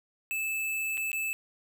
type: tone with dropouts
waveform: square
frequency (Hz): 2623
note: E7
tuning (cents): -9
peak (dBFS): -30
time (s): 0.31-1.33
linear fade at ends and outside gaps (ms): 0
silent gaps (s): 0.972-0.977 / 1.117-1.13
effects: none